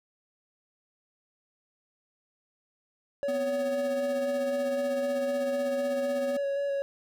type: tone with vibrato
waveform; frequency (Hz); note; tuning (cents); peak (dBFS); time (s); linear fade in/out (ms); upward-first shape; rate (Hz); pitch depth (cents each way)
triangle; 560; C#5; +18; -25; 3.23-6.82; 0; square; 3.9; 13
type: tone with tremolo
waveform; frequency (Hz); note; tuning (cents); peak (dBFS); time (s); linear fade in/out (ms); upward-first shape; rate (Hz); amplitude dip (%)
square; 250; B3; +21; -33; 3.28-6.37; 5; sine; 16; 50
effects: none